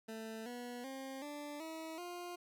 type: tone with pitch steps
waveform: 20% pulse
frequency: 222 / 243.5 / 267.1 / 292.9 / 321.3 / 352.4 Hz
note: A3 / B3 / C4 / D4 / E4 / F4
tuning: +16 / -24 / +36 / -5 / -44 / +16 cents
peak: -39 dBFS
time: 0.08-2.36 s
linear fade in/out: 10 ms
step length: 380 ms
effects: none